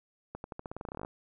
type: accelerating click train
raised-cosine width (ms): 1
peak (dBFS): -25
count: 17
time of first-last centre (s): 0.35-1.049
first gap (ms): 91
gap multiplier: 0.89
effects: none